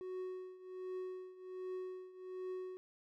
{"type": "tone with tremolo", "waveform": "triangle", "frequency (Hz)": 370, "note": "F#4", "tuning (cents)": 0, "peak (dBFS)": -37, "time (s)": [0.01, 2.77], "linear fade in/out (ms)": 0, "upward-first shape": "triangle", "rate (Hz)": 1.3, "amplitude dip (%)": 85, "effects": []}